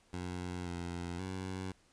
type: tone with pitch steps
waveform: 15% pulse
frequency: 89.6 / 87 / 93.8 Hz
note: F2 / F2 / F#2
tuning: +45 / -6 / +24 cents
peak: -32 dBFS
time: 0.13-1.72 s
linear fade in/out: 5 ms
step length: 530 ms
effects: pink hiss -68 dBFS RMS until 1.92 s + resampled to 22050 Hz